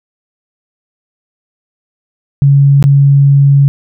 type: tone with dropouts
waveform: sine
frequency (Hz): 140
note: C#3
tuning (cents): +18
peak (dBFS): -3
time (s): 2.42-3.68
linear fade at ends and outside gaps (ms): 0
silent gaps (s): 2.826-2.84
effects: none